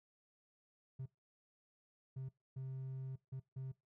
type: tone bursts at uneven times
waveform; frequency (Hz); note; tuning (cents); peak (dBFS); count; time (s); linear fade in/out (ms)
triangle; 132; C3; +16; -39; 5; 0.99-1.06 / 2.16-2.29 / 2.56-3.16 / 3.32-3.4 / 3.56-3.72; 10
effects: noise-tail reverb RT60 0.2 s tail -22 dB re dry + tanh soft clip ceiling -36 dBFS

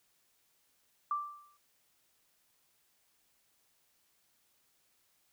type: tone with exponential decay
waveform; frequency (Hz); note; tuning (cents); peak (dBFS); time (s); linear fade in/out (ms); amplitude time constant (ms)
sine; 1174.7; D6; 0; -28; 1.11-1.57; 2; 100
effects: white hiss -73 dBFS RMS until 5.32 s

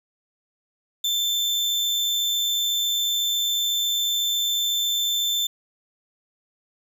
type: tone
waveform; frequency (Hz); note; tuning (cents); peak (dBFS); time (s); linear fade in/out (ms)
35% pulse; 3546; A7; +13; -19; 1.04-5.47; 5
effects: none

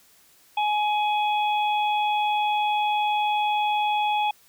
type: harmonic tone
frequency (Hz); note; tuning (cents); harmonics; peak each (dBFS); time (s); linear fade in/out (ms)
840; G#5; +19; 1 / 3 / 4; -21 / -31 / -33; 0.57-4.31; 5
effects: white hiss -57 dBFS RMS until 4.48 s

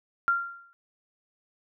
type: tone with exponential decay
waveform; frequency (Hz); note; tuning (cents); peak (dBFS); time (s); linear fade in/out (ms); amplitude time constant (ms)
sine; 1385; F6; -15; -18; 0.28-0.73; 0; 96
effects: none

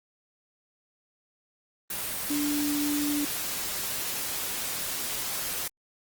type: tone in noise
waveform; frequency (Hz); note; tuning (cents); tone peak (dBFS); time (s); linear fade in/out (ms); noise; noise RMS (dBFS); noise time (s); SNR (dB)
sine; 292; D4; -10; -26; 2.3-3.25; 5; white; -32; 1.9-5.68; +3
effects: Opus 24 kbps

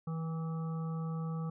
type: harmonic tone with a mistuned harmonic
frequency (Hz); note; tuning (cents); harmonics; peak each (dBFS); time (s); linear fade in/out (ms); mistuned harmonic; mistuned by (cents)
161.9; E3; -31; 1 / 3 / 5 / 7 / 8; -34 / -48 / -52 / -50 / -54; 0.07-1.5; 5; 7; +29
effects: none

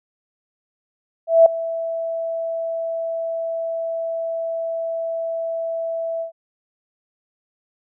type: tone with ADSR envelope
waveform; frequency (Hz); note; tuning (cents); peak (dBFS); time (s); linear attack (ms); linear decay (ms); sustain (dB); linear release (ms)
sine; 660; E5; +2; -5; 1.27-6.32; 190; 3; -17; 110
effects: none

